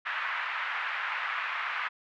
pink band-pass noise, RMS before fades -33 dBFS, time 0.05-1.89 s, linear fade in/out 20 ms, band 1100 to 2400 Hz, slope 24 dB/octave, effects none

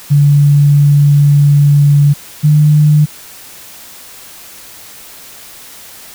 sine tone pair in turn, 144.1 / 150.05 Hz, D3 / D3, -33 / +38 cents, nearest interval minor second, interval 71 cents, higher second, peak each -4 dBFS, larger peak neither, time 0.1-2.14 / 2.43-3.06 s, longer first, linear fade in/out 20 ms, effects white hiss -34 dBFS RMS until 6.14 s

